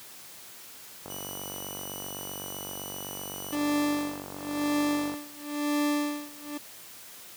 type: click train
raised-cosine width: 1 ms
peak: -25 dBFS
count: 196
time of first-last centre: 1.06-5.139 s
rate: 47.8 Hz
type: tone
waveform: 5% pulse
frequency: 2960 Hz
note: F#7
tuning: in tune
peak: -30 dBFS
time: 1.09-3.56 s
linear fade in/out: 20 ms
type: tone with tremolo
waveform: 40% pulse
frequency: 293.7 Hz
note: D4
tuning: in tune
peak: -23 dBFS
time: 3.52-6.58 s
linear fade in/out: 10 ms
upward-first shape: sine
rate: 0.97 Hz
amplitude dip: 95%
effects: white hiss -47 dBFS RMS until 7.36 s + high-pass 80 Hz 12 dB/octave